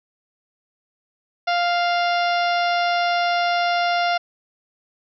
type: harmonic tone with a mistuned harmonic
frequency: 698.5 Hz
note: F5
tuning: in tune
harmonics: 1 / 2 / 3 / 4 / 5 / 6 / 7 / 8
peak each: -19 / -25 / -29 / -31 / -33 / -35 / -36 / -37 dBFS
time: 1.47-4.18 s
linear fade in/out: 10 ms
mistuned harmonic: 8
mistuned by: -29 cents
effects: none